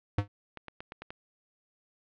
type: tone with exponential decay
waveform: square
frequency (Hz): 101.7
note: G#2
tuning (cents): -36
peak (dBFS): -21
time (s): 0.18-0.28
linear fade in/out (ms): 5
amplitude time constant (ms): 20
type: clicks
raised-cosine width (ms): 0.3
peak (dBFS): -24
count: 6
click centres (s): 0.573 / 0.683 / 0.805 / 0.921 / 1.02 / 1.105
effects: low-pass 3000 Hz 12 dB/octave